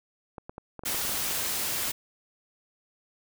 clicks, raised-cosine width 1 ms, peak -25 dBFS, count 9, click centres 0.382 / 0.495 / 0.581 / 0.793 / 0.836 / 0.946 / 1.05 / 1.094 / 1.311 s
white noise, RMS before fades -30 dBFS, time 0.85-1.92 s, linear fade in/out 10 ms
effects none

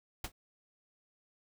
pink noise with exponential decay, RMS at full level -32 dBFS, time 0.24-0.32 s, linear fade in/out 5 ms, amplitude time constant 17 ms, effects none

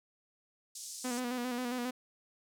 pink band-pass noise, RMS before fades -45 dBFS, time 0.75-1.2 s, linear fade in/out 5 ms, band 5400 to 9500 Hz, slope 24 dB/octave
sawtooth tone with vibrato, 246.9 Hz, B3, in tune, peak -30 dBFS, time 1.04-1.91 s, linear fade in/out 10 ms, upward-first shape square, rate 7.4 Hz, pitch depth 41 cents each way
effects none

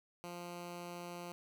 10% pulse tone, 174.61 Hz, F3, in tune, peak -36 dBFS, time 0.24-1.32 s, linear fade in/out 0 ms, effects none

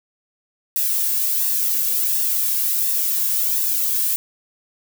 violet noise with flanger, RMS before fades -20 dBFS, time 0.76-4.16 s, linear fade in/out 0 ms, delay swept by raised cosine 1.1 to 1.83 ms, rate 1.4 Hz, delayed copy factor +0.55, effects none

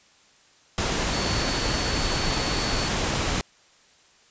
sine tone in noise, 4445 Hz, C#8, 4 cents sharp, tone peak -32 dBFS, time 1.13-2.88 s, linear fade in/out 0 ms, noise pink, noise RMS -25 dBFS, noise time 0.78-3.41 s, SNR -10 dB, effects white hiss -57 dBFS RMS until 4.3 s + resampled to 16000 Hz

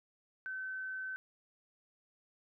sine tone, 1529 Hz, G6, 44 cents flat, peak -38 dBFS, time 0.46-1.16 s, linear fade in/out 0 ms, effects none

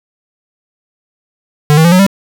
square tone with pitch steps, 149 / 159.69 / 171.16 / 183.44 / 196.61 Hz, D3 / D#3 / F3 / F#3 / G3, +25 / +45 / -35 / -15 / +5 cents, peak -5 dBFS, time 1.7-2.065 s, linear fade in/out 0 ms, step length 73 ms, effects none

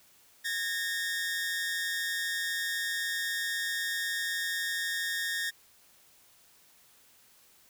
sawtooth tone pair together, 1659.7 / 1832 Hz, G#6 / A#6, -2 / -31 cents, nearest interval major second, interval 171 cents, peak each -33 / -28 dBFS, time 0.44-5.51 s, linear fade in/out 20 ms, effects white hiss -61 dBFS RMS until 7.69 s

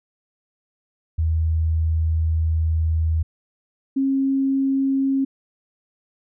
sine tone pair in turn, 80.4 / 270.4 Hz, E2 / C#4, -43 / -43 cents, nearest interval octave + major sixth, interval 2100 cents, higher second, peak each -17 dBFS, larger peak neither, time 1.18-3.23 / 3.96-5.25 s, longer first, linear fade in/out 10 ms, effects none

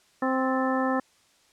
harmonic tone with a mistuned harmonic, 261.6 Hz, C4, in tune, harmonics 1 / 2 / 3 / 4 / 5 / 7, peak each -26 / -29 / -31 / -32 / -33 / -34 dBFS, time 0.22-1 s, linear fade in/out 5 ms, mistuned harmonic 7, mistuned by -63 cents, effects white hiss -62 dBFS RMS until 1.52 s + low-pass 8000 Hz 12 dB/octave

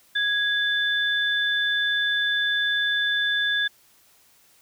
sine tone pair together, 1661.2 / 3520 Hz, G#6 / A7, 0 / 0 cents, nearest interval octave + minor second, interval 1300 cents, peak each -22 / -25 dBFS, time 0.15-3.68 s, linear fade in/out 10 ms, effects white hiss -58 dBFS RMS until 4.61 s

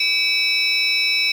sine tone cluster, 2290 / 2585 / 3926 / 5320 Hz, D7 / E7 / B7 / E8, -44 / -34 / -11 / +15 cents, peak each -21 dBFS, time 0-1.32 s, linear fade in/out 5 ms, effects tanh soft clip ceiling -9 dBFS + 7-bit

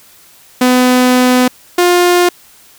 sawtooth tone pair in turn, 251.4 / 353.9 Hz, B3 / F4, +31 / +23 cents, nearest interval tritone, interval 592 cents, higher second, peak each -3 dBFS, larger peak neither, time 0.61-1.48 / 1.78-2.29 s, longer first, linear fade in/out 5 ms, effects white hiss -43 dBFS RMS until 2.78 s

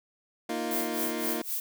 25% pulse chord, Bb suspended fourth, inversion none, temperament equal, 233.1 / 311.1 / 349.2 Hz, Bb3 / Eb4 / F4, 0 / 0 / 0 cents, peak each -31 dBFS, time 0.49-1.42 s, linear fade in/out 5 ms
violet noise with tremolo, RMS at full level -31 dBFS, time 0.71-1.6 s, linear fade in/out 2 ms, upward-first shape sine, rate 3.9 Hz, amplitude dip 90%
effects none

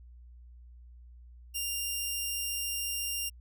10% pulse tone, 2794 Hz, F7, in tune, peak -23 dBFS, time 1.54-3.3 s, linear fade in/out 20 ms, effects added 60 Hz sine -49 dBFS peak until 3.4 s

